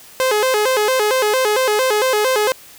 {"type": "tone with vibrato", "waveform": "sawtooth", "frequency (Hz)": 468.1, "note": "A#4", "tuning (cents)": 7, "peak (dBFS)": -10, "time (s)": [0.2, 2.52], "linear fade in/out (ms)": 0, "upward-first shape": "square", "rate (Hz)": 4.4, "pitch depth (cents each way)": 180, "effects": ["white hiss -42 dBFS RMS until 2.78 s"]}